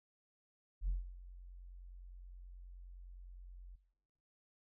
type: tone with ADSR envelope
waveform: sine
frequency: 44.79 Hz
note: F1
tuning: 44 cents sharp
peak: -29 dBFS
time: 0.81-3.76 s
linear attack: 74 ms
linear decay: 150 ms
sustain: -21 dB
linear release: 11 ms
effects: noise-tail reverb RT60 0.9 s tail -18 dB re dry + tanh soft clip ceiling -30 dBFS